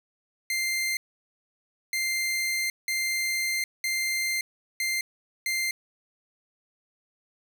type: tone bursts at uneven times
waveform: sawtooth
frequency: 2093 Hz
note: C7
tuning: in tune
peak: -22 dBFS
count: 6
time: 0.5-0.97 / 1.93-2.7 / 2.88-3.64 / 3.84-4.41 / 4.8-5.01 / 5.46-5.71 s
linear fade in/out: 2 ms
effects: none